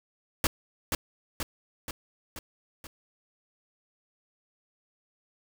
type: noise with echo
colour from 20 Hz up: pink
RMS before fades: -24 dBFS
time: 0.44-0.47 s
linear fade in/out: 2 ms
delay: 480 ms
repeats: 5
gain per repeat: -4 dB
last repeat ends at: 2.87 s
effects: none